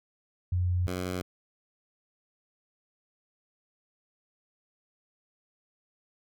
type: tone pair in turn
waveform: sine / 10% pulse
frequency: 89.6 / 91.17 Hz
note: F2 / F#2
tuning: +45 / -25 cents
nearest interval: unison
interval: 30 cents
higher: second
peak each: -24 / -23 dBFS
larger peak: second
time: 0.52-0.87 / 0.87-1.22 s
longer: neither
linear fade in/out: 5 ms
effects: none